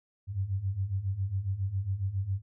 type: beating tone pair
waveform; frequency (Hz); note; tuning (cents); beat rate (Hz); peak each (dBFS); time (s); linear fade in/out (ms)
sine; 92.5 / 99.8; F#2 / G2; 0 / +32; 7.3; -34 / -30; 0.27-2.42; 50
effects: none